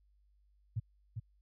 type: tone with echo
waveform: sine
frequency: 111 Hz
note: A2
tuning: 16 cents sharp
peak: -31 dBFS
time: 0.76-0.8 s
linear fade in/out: 10 ms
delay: 400 ms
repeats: 1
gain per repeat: -5 dB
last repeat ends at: 1.2 s
effects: added 50 Hz sine -66 dBFS peak until 1.41 s

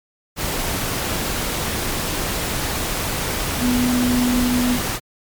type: tone in noise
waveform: sine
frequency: 246.9 Hz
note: B3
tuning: in tune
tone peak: -16 dBFS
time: 3.59-4.79 s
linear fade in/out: 50 ms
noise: pink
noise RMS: -23 dBFS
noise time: 0.36-5 s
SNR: +4 dB
effects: MP3 96 kbps

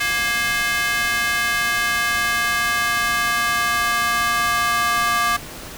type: tone with high-pass filter sweep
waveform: square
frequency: 235 Hz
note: A#3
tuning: 14 cents sharp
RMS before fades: -20 dBFS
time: 0-5.37 s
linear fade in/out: 10 ms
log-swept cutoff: 1800 to 1200 Hz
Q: 2.3
effects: pink hiss -35 dBFS RMS until 5.77 s

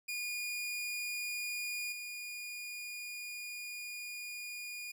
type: tone with level steps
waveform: sawtooth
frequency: 2438 Hz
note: D#7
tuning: 36 cents flat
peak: -33 / -38 dBFS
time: 0.08-4.92 s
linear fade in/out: 10 ms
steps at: 1.92 s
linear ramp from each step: 5 ms
effects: none

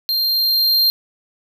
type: tone with level ramp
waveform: square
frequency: 4186 Hz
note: C8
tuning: in tune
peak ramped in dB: -17 to -12 dBFS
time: 0.09-0.9 s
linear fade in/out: 0 ms
effects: none

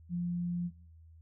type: tone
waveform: sine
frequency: 174.61 Hz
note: F3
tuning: in tune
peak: -31 dBFS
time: 0.09-0.71 s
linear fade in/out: 50 ms
effects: noise-tail reverb RT60 0.6 s tail -23 dB re dry + added 81 Hz sine -53 dBFS peak until 1.21 s

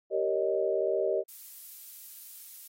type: chord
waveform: sine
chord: Eb dominant seventh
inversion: first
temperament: just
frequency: 388.9 / 466.7 / 560 / 622.3 Hz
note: G4 / Bb4 / Db5 / Eb5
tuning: -14 / +2 / +18 / 0 cents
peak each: -30 / -32 / -33 / -30 dBFS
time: 0.1-1.24 s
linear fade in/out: 50 ms
type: noise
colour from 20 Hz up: violet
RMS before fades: -45 dBFS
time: 1.28-2.68 s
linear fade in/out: 10 ms
effects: AAC 48 kbps

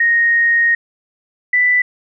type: tone pair in turn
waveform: sine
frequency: 1864.7 / 1983.8 Hz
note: A#6 / B6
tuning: 0 / +7 cents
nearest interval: minor second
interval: 107 cents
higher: second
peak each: -10 / -10 dBFS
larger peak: neither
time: 0-0.75 / 1.53-1.82 s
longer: first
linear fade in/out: 5 ms
effects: none

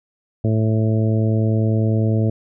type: harmonic tone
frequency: 110 Hz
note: A2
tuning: in tune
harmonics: 1 / 2 / 3 / 4 / 5 / 6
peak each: -16 / -22 / -26 / -28 / -30 / -32 dBFS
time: 0.44-2.3 s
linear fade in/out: 5 ms
effects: none

